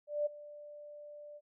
sine tone with ADSR envelope, 590 Hz, D5, 8 cents sharp, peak -28 dBFS, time 0.07-1.41 s, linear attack 190 ms, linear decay 14 ms, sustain -19 dB, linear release 45 ms, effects none

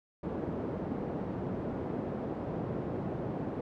pink band-pass noise, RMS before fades -36 dBFS, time 0.23-3.61 s, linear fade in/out 5 ms, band 140 to 560 Hz, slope 12 dB/octave, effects none

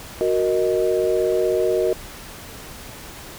sine chord, D# minor, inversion first, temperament equal, 370 / 466.2 / 622.3 Hz, F#4 / A#4 / D#5, 0 / 0 / 0 cents, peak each -20 / -21 / -23 dBFS, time 0.21-1.93 s, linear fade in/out 0 ms, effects pink hiss -38 dBFS RMS until 3.38 s

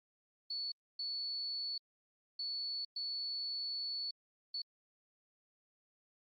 sine tone bursts at uneven times, 4435 Hz, C#8, in tune, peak -37 dBFS, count 5, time 0.5-0.72 / 0.99-1.78 / 2.39-2.85 / 2.96-4.11 / 4.54-4.62 s, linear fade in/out 5 ms, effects Opus 32 kbps

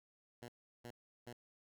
10% pulse tone bursts, 120 Hz, B2, 49 cents flat, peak -40 dBFS, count 3, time 0.42-1.329 s, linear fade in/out 5 ms, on 63 ms, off 360 ms, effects none

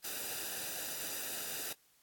white noise with comb filter, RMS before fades -40 dBFS, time 0.04-1.73 s, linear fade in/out 5 ms, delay 0.92 ms, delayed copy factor -0.65, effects white hiss -69 dBFS RMS until 2.02 s + AAC 64 kbps

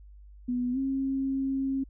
sine tone with pitch glide, 246.9 to 269.2 Hz, B3 to C4, 0 to +49 cents, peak -26 dBFS, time 0.48-1.84 s, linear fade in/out 10 ms, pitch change +149 cents, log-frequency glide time 0.72-0.78 s, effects added 50 Hz sine -47 dBFS peak until 1.89 s

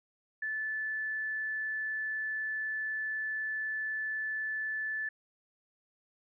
sine tone, 1744 Hz, A6, 16 cents flat, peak -32 dBFS, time 0.42-5.09 s, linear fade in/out 5 ms, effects none

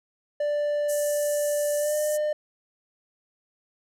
triangle tone with pitch glide, 588 to 602.8 Hz, D5 to D5, +2 to +45 cents, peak -21 dBFS, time 0.4-2.33 s, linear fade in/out 5 ms, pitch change +43 cents, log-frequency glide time 1.79-1.94 s
pink band-pass noise, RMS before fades -36 dBFS, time 0.88-2.18 s, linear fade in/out 20 ms, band 6000 to 13000 Hz, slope 48 dB/octave
effects none

